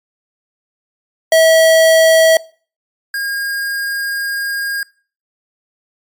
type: tone pair in turn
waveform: square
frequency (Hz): 647 / 1622.4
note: E5 / G#6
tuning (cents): -32 / -41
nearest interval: octave + major third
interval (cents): 1591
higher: second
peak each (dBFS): -7 / -18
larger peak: first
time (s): 1.32-2.37 / 3.14-4.83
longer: second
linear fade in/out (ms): 2
effects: noise-tail reverb RT60 0.4 s tail -22 dB re dry + MP3 96 kbps